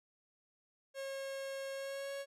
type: tone with pitch glide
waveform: 45% pulse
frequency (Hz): 543 to 554.1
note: C#5 to C#5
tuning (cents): -36 to -1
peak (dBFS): -40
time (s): 0.94-2.26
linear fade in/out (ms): 50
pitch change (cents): +35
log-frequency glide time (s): 1.73-2.13
effects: low-pass 12000 Hz 12 dB/octave